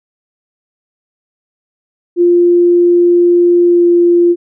sine tone with pitch glide, 349.2 to 346.8 Hz, F4 to F4, 0 to -12 cents, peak -5 dBFS, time 2.16-4.36 s, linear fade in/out 50 ms, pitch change -12 cents, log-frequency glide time 3.65-3.85 s, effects none

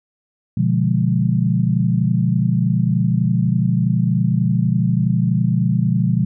sine chord, B diminished seventh, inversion none, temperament equal with one note detuned, 123.47 / 146.83 / 175.93 / 207.7 Hz, B2 / D3 / F3 / Ab3, 0 / 0 / +13 / 0 cents, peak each -18 / -22 / -18 / -22 dBFS, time 0.57-6.25 s, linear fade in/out 5 ms, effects none

